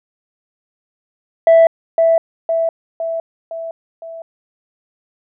sine tone with echo, 659.3 Hz, E5, in tune, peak -3 dBFS, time 1.47-1.67 s, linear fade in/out 2 ms, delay 510 ms, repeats 5, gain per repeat -5 dB, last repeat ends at 4.22 s, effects tanh soft clip ceiling -4 dBFS

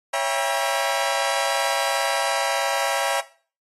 sawtooth chord, C# diminished seventh, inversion none, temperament just, 554.4 / 665.2 / 798.3 / 957.9 Hz, C#5 / E5 / G5 / Bb5, 0 / +16 / +31 / +47 cents, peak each -23 dBFS, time 0.13-3.21 s, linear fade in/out 10 ms, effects noise-tail reverb RT60 0.4 s tail -17 dB re dry + AAC 32 kbps

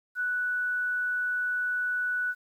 sine tone, 1480 Hz, F#6, in tune, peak -26 dBFS, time 0.15-2.35 s, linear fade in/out 50 ms, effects 10-bit

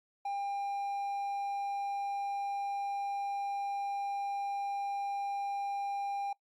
triangle tone, 800 Hz, G5, 35 cents sharp, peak -31 dBFS, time 0.25-6.33 s, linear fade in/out 5 ms, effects noise-tail reverb RT60 0.1 s tail -22 dB re dry + Opus 48 kbps

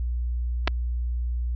clicks, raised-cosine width 0.3 ms, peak -7 dBFS, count 2, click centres 0.675 / 0.678 s, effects added 60 Hz sine -24 dBFS peak until 1.55 s + resampled to 16000 Hz

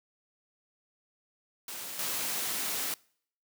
white noise with level steps, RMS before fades -40 / -33 dBFS, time 1.68-2.94 s, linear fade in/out 2 ms, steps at 1.99 s, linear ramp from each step 2 ms, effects noise-tail reverb RT60 0.6 s tail -25 dB re dry + high-pass 150 Hz 12 dB/octave

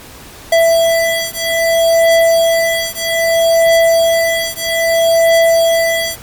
square beating tone pair, 663 / 663.62 Hz, E5 / E5, +10 / +11 cents, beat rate 0.62 Hz, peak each -13 dBFS, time 0.52-6.17 s, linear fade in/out 5 ms, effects pink hiss -35 dBFS RMS until 6.22 s + MP3 96 kbps

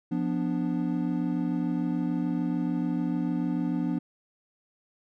triangle chord, B diminished, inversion second, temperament equal, 174.61 / 246.9 / 293.7 Hz, F3 / B3 / D4, 0 / 0 / 0 cents, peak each -28 dBFS, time 0.11-3.99 s, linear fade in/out 10 ms, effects none

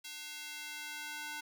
square tone with high-pass filter sweep, 300 Hz, D4, 37 cents sharp, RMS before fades -44 dBFS, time 0.04-1.41 s, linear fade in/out 10 ms, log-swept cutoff 3100 to 1300 Hz, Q 1.1, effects none

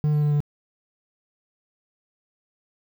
triangle tone with pitch steps, 150.3 / 149.09 / 147.89 / 146.7 Hz, D3 / D3 / D3 / D3, +40 / +26 / +12 / -2 cents, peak -16 dBFS, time 0.04-0.404 s, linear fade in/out 0 ms, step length 91 ms, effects 9-bit

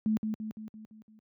sine tone with echo, 216.9 Hz, A3, 25 cents flat, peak -24 dBFS, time 0.06-0.17 s, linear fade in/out 0 ms, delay 170 ms, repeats 6, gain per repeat -5 dB, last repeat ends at 1.19 s, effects high-pass 100 Hz 12 dB/octave

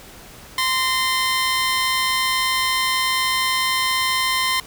15% pulse tone pair together, 1038.2 / 1832 Hz, C6 / A#6, -14 / -31 cents, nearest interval minor seventh, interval 983 cents, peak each -12 / -21 dBFS, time 0.58-4.6 s, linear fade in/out 2 ms, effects pink hiss -42 dBFS RMS until 4.66 s

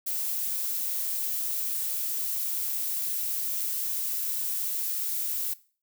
violet noise with high-pass filter sweep, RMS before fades -30 dBFS, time 0.06-5.54 s, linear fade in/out 10 ms, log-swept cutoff 560 to 330 Hz, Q 8.7, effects noise-tail reverb RT60 0.4 s tail -19 dB re dry

